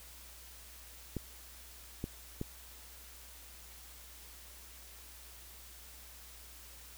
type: clicks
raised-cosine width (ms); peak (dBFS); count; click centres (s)
3; -23; 3; 1.167 / 2.041 / 2.414
effects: added 60 Hz sine -56 dBFS peak until 6.97 s + white hiss -54 dBFS RMS until 6.97 s